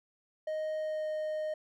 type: tone with pitch glide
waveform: triangle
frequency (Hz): 622.3 to 618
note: D#5 to D#5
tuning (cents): 0 to -12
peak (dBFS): -30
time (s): 0.47-1.54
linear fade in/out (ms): 5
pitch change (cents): -12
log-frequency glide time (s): 0.77-1.07
effects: none